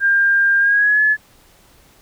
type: tone with pitch glide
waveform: sine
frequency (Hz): 1600 to 1714.8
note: G6 to A6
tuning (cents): +35 to -45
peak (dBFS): -11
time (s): 0-1.17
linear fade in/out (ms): 50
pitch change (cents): +120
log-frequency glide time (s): 0.59-1.02
effects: pink hiss -51 dBFS RMS until 2.01 s